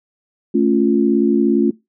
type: chord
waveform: sine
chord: A augmented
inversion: none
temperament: equal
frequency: 220 / 277.2 / 349.2 Hz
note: A3 / C#4 / E#4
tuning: 0 / 0 / 0 cents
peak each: -16 dBFS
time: 0.54-1.71 s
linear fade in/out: 10 ms
effects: noise-tail reverb RT60 0.2 s tail -20 dB re dry